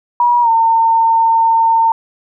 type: tone with pitch glide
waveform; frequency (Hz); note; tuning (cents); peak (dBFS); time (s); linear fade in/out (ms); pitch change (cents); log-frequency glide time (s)
sine; 962 to 908; B5 to A#5; -46 to -46; -8; 0.2-1.92; 2; -100; 0.42-0.49
effects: none